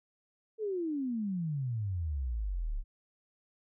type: exponential sweep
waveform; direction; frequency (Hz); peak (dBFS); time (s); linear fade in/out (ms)
sine; down; 450.4 to 32.22; -31; 0.58-2.84; 50
effects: none